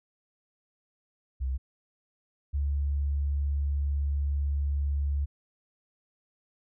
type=tone pair in turn; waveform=sine; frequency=65.2 / 71.08 Hz; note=C2 / C#2; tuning=-5 / +44 cents; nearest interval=minor second; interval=149 cents; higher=second; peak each=-27 / -25 dBFS; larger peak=second; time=1.4-1.58 / 2.53-5.26 s; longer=second; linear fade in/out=20 ms; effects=none